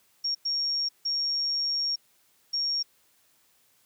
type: tone bursts at uneven times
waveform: sine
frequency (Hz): 5550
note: F8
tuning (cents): -12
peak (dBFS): -25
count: 4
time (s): 0.24-0.35 / 0.45-0.89 / 1.05-1.96 / 2.53-2.83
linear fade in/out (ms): 10
effects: white hiss -65 dBFS RMS until 3.85 s + high-pass 60 Hz 12 dB/octave